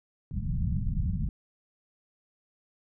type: low-pass noise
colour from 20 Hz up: pink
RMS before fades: -29 dBFS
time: 0.31-1.29 s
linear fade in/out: 2 ms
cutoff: 200 Hz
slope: 48 dB/octave
effects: none